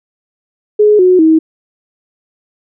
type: tone with pitch steps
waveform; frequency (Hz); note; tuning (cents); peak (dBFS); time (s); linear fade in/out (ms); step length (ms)
sine; 420.6 / 366.2 / 318.8; G#4 / F#4 / D#4; +22 / -18 / +42; -4; 0.79-1.39; 10; 200
effects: none